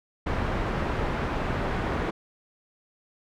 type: low-pass noise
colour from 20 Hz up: pink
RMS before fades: -28 dBFS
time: 0.26-2.11 s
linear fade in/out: 10 ms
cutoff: 1700 Hz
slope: 12 dB/octave
effects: none